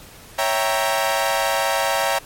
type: chord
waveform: sawtooth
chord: C# diminished seventh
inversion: none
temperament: equal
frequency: 554.4 / 659.3 / 784 / 932.3 Hz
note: C#5 / E5 / G5 / Bb5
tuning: 0 / 0 / 0 / 0 cents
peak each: -20 dBFS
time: 0.38-2.19 s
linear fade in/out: 10 ms
effects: pink hiss -43 dBFS RMS until 2.25 s + MP3 64 kbps